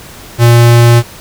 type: tone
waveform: square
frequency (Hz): 118.4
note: A#2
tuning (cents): +27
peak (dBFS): -3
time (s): 0.38-1.03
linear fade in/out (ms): 50
effects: pink hiss -32 dBFS RMS until 1.2 s